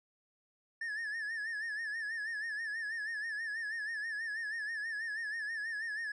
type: tone with vibrato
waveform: triangle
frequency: 1760 Hz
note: A6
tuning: in tune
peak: -34 dBFS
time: 0.81-6.12 s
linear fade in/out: 5 ms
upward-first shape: sine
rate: 6.2 Hz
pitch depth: 93 cents each way
effects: resampled to 24000 Hz